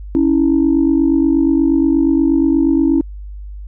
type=tone pair together; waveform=sine; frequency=277.2 / 325.6 Hz; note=C#4 / E4; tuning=0 / -21 cents; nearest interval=minor third; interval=279 cents; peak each=-12 dBFS; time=0.15-3.01 s; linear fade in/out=0 ms; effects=tanh soft clip ceiling -4 dBFS + added 50 Hz sine -27 dBFS peak until 3.67 s